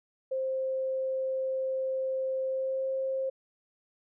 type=tone with pitch glide; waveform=sine; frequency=526 to 530.9 Hz; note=C5 to C5; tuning=+9 to +25 cents; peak=-28 dBFS; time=0.31-3.3 s; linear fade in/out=10 ms; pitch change=+16 cents; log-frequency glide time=2.47-2.88 s; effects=none